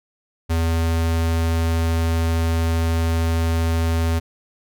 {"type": "tone", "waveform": "square", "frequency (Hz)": 82.41, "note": "E2", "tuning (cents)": 0, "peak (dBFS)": -18, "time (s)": [0.49, 4.2], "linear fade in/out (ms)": 20, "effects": []}